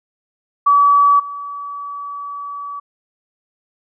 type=tone with level steps; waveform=sine; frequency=1144 Hz; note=D6; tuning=46 cents flat; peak=-8 / -25 dBFS; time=0.66-2.8 s; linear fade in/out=10 ms; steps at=1.19 s; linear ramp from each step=10 ms; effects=none